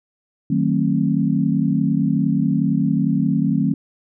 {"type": "chord", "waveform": "sine", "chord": "D# diminished seventh", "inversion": "none", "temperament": "just", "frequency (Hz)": [155.56, 186.68, 224, 268.8], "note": ["D#3", "F#3", "A3", "C4"], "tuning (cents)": [0, 16, 31, 47], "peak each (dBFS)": -21, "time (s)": [0.5, 3.74], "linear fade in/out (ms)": 5, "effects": []}